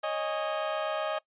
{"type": "chord", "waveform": "30% pulse", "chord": "C# suspended second", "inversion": "none", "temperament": "equal with one note detuned", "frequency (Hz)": [554.4, 622.3, 821.5], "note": ["C#5", "D#5", "G#5"], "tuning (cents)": [0, 0, -19], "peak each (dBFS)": [-34, -28, -34], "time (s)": [0.03, 1.19], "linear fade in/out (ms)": 10, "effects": ["noise-tail reverb RT60 0.1 s tail -21 dB re dry", "resampled to 8000 Hz"]}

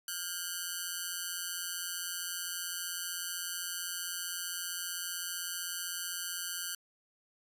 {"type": "ring-modulated tone", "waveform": "5% pulse", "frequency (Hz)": 1504, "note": "F#6", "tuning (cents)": 28, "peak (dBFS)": -21, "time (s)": [0.08, 6.75], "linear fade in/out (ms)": 2, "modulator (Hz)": 87.8, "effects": ["resampled to 32000 Hz"]}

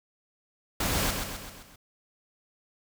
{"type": "noise with echo", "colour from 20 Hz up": "pink", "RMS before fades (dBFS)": -28, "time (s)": [0.8, 1.11], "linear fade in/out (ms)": 5, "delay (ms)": 130, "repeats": 5, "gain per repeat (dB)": -5, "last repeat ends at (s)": 1.76, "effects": []}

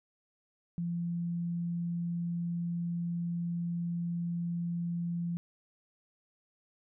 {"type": "tone", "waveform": "sine", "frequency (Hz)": 171.5, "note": "F3", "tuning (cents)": -31, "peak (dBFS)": -31, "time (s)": [0.78, 5.37], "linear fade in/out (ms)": 0, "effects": []}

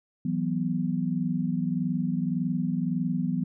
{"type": "chord", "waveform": "sine", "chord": "E suspended second", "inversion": "none", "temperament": "equal with one note detuned", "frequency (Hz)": [164.81, 186.5, 246.9], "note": ["E3", "F#3", "B3"], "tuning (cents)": [0, 14, 0], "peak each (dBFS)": -29, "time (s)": [0.25, 3.44], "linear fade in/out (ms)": 5, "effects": []}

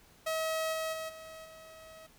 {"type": "tone with level steps", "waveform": "sawtooth", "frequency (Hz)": 640, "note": "D#5", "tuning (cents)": 49, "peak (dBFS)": [-27, -29, -33, -42, -46], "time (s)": [0.26, 2.07], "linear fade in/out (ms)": 10, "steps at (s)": [0.72, 0.92, 1.08, 1.44], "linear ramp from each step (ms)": 20, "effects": ["pink hiss -61 dBFS RMS until 2.18 s"]}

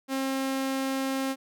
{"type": "tone", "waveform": "sawtooth", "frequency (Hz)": 267.6, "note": "C4", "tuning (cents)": 39, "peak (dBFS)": -23, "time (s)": [0.08, 1.36], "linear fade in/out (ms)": 50, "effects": []}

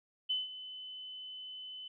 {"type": "tone with ADSR envelope", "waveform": "sine", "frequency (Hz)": 3024, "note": "F#7", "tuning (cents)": 37, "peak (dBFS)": -29, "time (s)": [0.29, 1.88], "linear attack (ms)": 16, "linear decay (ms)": 170, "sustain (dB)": -14, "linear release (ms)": 5, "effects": []}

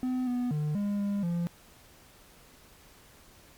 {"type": "tone with pitch steps", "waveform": "triangle", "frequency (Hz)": [254.1, 246.1, 150.4, 203.7, 202, 171.8], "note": ["B3", "B3", "D3", "G#3", "G#3", "F3"], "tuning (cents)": [49, -6, 42, -33, -48, -28], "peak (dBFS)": -25, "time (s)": [0.03, 1.47], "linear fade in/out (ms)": 0, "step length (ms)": 240, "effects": ["pink hiss -56 dBFS RMS until 3.57 s", "MP3 96 kbps"]}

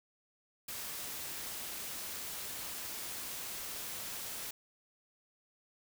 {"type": "noise", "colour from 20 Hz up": "white", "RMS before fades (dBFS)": -42, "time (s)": [0.68, 4.51], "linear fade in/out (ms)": 5, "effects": []}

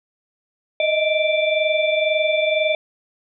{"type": "tone cluster", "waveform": "sine", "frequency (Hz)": [618, 640, 2349, 3521], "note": ["D#5", "D#5", "D7", "A7"], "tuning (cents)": [-12, 49, 0, 0], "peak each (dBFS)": [-19, -23, -22, -27], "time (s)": [0.8, 2.75], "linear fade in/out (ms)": 2, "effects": []}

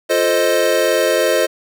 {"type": "chord", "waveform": "square", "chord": "F dominant seventh", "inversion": "none", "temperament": "equal", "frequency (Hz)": [349.2, 440, 523.3, 622.3], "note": ["F4", "A4", "C5", "Eb5"], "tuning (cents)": [0, 0, 0, 0], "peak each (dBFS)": [-22, -21, -18, -18], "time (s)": [0.09, 1.47], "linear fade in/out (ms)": 20, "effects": []}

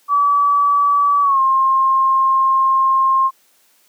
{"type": "tone with pitch glide", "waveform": "sine", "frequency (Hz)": [1147, 1064], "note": ["D6", "C6"], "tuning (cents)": [-41, 29], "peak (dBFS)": -11, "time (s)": [0.08, 3.31], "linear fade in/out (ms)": 50, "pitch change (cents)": -130, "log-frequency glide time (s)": [1.22, 1.4], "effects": ["white hiss -56 dBFS RMS until 3.88 s", "high-pass 200 Hz 12 dB/octave"]}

